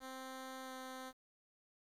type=tone with pitch glide; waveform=10% pulse; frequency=261.6 to 259.5 Hz; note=C4 to C4; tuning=0 to -14 cents; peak=-38 dBFS; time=0-1.13 s; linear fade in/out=50 ms; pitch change=-14 cents; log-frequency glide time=0.63-0.72 s; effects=resampled to 32000 Hz + 11-bit

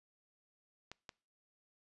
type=clicks; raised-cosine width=0.2 ms; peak=-29 dBFS; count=2; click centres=0.916 / 1.092 s; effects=noise-tail reverb RT60 0.4 s tail -25 dB re dry + resampled to 24000 Hz

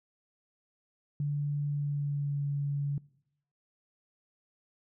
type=tone with pitch glide; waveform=sine; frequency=145.1 to 142.44 Hz; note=D3 to C#3; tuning=-21 to +47 cents; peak=-28 dBFS; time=1.2-2.98 s; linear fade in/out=2 ms; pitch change=-32 cents; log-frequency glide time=1.66-2.45 s; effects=noise-tail reverb RT60 0.8 s tail -23 dB re dry

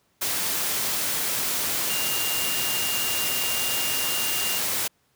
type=tone in noise; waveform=sine; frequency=2808 Hz; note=F7; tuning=9 cents sharp; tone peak=-30 dBFS; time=1.89-4.59 s; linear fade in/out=10 ms; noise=white; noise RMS=-26 dBFS; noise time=0.21-4.88 s; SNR=-7 dB; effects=pink hiss -67 dBFS RMS until 5.15 s + high-pass 80 Hz 12 dB/octave

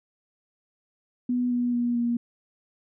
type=tone with pitch steps; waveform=sine; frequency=246.6 / 243.5 / 240.4 / 237.4 Hz; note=B3 / B3 / B3 / A#3; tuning=-2 / -24 / -46 / +32 cents; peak=-22 dBFS; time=1.29-2.17 s; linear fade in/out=5 ms; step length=220 ms; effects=none

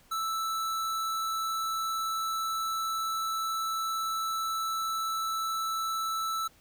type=tone; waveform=square; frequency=1318.5 Hz; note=E6; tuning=in tune; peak=-30 dBFS; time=0.11-6.48 s; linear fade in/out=10 ms; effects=pink hiss -61 dBFS RMS until 6.6 s

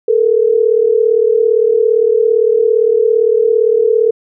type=tone pair together; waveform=sine; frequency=432.9 / 470.5 Hz; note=A4 / A#4; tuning=-28 / +16 cents; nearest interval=minor second; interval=144 cents; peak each=-11 dBFS; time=0.08-4.11 s; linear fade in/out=5 ms; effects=none

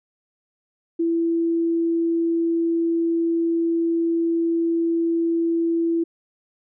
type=tone; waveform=sine; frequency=333.6 Hz; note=E4; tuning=21 cents sharp; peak=-18 dBFS; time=0.99-6.04 s; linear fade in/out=10 ms; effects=none

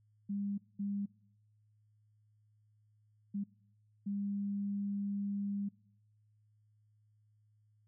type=tone bursts at uneven times; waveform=sine; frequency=201 Hz; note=G3; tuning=44 cents sharp; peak=-34 dBFS; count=4; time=0.29-0.58 / 0.79-1.06 / 3.34-3.44 / 4.06-5.69 s; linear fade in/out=10 ms; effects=noise-tail reverb RT60 0.8 s tail -24 dB re dry + added 106 Hz sine -67 dBFS peak until 7.87 s

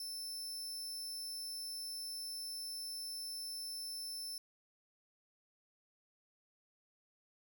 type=tone; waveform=sawtooth; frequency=5300 Hz; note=E8; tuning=9 cents sharp; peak=-39 dBFS; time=0-4.38 s; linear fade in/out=2 ms; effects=none

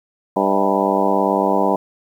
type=harmonic tone with a mistuned harmonic; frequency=98 Hz; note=G2; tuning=in tune; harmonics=2 / 3 / 4 / 5 / 6 / 7 / 8 / 9 / 10; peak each=-23 / -23 / -23 / -23 / -23 / -23 / -23 / -23 / -23 dBFS; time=0.36-1.76 s; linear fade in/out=5 ms; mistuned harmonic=7; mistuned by=-75 cents; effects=8-bit

